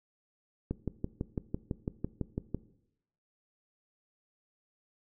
click train, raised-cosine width 3 ms, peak -19 dBFS, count 12, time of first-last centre 0.71-2.546 s, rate 5.99 Hz, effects noise-tail reverb RT60 0.8 s tail -18 dB re dry

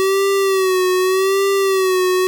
square tone with vibrato, 380.5 Hz, F#4, 48 cents sharp, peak -14 dBFS, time 0-2.27 s, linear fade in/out 0 ms, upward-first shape sine, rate 0.84 Hz, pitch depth 61 cents each way, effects none

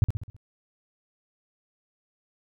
sine tone with echo, 104.1 Hz, G#2, 5 cents sharp, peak -14 dBFS, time 0.02-0.04 s, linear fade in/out 0 ms, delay 65 ms, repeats 5, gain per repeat -6 dB, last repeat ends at 0.365 s, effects none

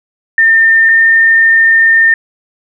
sine tone pair in turn, 1807 / 1813.6 Hz, A6 / A#6, +46 / -48 cents, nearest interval unison, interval 6 cents, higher second, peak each -4 dBFS, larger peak neither, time 0.38-0.89 / 0.89-2.14 s, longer second, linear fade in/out 2 ms, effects none

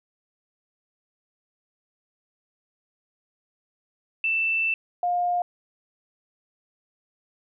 sine tone pair in turn, 2661 / 708.5 Hz, E7 / F5, +16 / +25 cents, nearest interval octave + major seventh, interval 2291 cents, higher first, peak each -21 dBFS, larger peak neither, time 4.24-4.74 / 5.03-5.42 s, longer first, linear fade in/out 2 ms, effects none

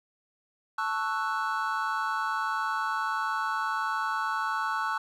triangle chord, F# minor seventh, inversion first, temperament equal, 880 / 1108.7 / 1318.5 / 1480 Hz, A5 / C#6 / E6 / F#6, 0 / 0 / 0 / 0 cents, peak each -31 dBFS, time 0.78-4.98 s, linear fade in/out 5 ms, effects none

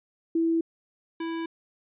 sine / square tone pair in turn, 329.6 / 329.6 Hz, E4 / E4, 0 / 0 cents, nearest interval unison, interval 0 cents, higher neither, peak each -21 / -30 dBFS, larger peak first, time 0.35-0.61 / 1.2-1.46 s, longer neither, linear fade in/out 5 ms, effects resampled to 8000 Hz

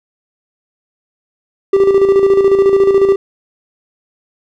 triangle tone with tremolo, 392 Hz, G4, in tune, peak -3 dBFS, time 1.73-3.16 s, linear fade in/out 5 ms, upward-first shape square, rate 14 Hz, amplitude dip 50%, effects none

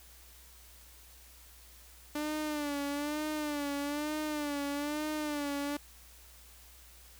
sawtooth tone with vibrato, 294.7 Hz, D4, 6 cents sharp, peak -29 dBFS, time 2.15-5.77 s, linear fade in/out 5 ms, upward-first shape sine, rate 1.1 Hz, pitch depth 68 cents each way, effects added 60 Hz sine -57 dBFS peak until 7.19 s + white hiss -57 dBFS RMS until 7.19 s

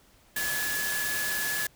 sine tone in noise, 1704 Hz, G#6, 44 cents sharp, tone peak -30 dBFS, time 0.36-1.67 s, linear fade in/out 5 ms, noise white, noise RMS -32 dBFS, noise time 0.36-1.67 s, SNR -1 dB, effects pink hiss -60 dBFS RMS until 1.75 s

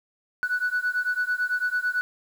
sine beating tone pair, 1476 / 1485 Hz, F#6 / F#6, -5 / +6 cents, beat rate 9 Hz, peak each -25 dBFS, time 0.43-2.01 s, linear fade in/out 0 ms, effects tanh soft clip ceiling -18 dBFS + 8-bit

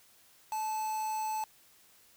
triangle tone with quantisation, 869 Hz, A5, 22 cents flat, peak -30 dBFS, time 0.52-1.44 s, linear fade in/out 2 ms, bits 7, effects white hiss -62 dBFS RMS until 2.16 s

